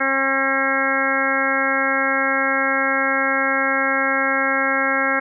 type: harmonic tone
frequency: 270 Hz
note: C#4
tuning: 45 cents flat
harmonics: 1 / 2 / 3 / 4 / 5 / 6 / 7 / 8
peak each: -27 / -25 / -28 / -28 / -24 / -22 / -26 / -24 dBFS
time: 0-5.2 s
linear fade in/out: 10 ms
effects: none